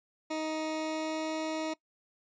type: tone with pitch glide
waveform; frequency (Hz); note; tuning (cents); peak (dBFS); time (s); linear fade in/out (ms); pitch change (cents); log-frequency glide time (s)
20% pulse; 313.6 to 315.6; D#4 to D#4; +14 to +25; -27; 0.3-1.74; 10; +11; 0.69-1.35
effects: noise-tail reverb RT60 0.1 s tail -21 dB re dry + resampled to 16000 Hz